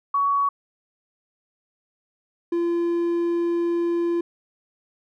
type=tone pair in turn; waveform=sine / triangle; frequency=1124 / 342.2 Hz; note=C#6 / F4; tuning=+24 / -35 cents; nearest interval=octave + major sixth; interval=2059 cents; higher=first; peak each=-18 dBFS; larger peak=neither; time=0.14-0.49 / 2.52-4.21 s; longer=second; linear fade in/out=5 ms; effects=none